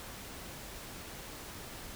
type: silence
effects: pink hiss -46 dBFS RMS until 1.95 s